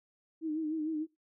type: tone with vibrato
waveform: sine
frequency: 312.5 Hz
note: D#4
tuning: 8 cents sharp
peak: -31 dBFS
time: 0.41-1.07 s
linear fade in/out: 50 ms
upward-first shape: sine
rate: 6.6 Hz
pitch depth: 61 cents each way
effects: noise-tail reverb RT60 0.2 s tail -20 dB re dry